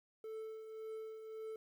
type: tone with tremolo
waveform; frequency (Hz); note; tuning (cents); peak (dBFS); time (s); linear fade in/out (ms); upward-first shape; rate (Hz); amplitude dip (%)
triangle; 440; A4; 0; -40; 0.24-1.56; 2; triangle; 1.8; 55
effects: 12-bit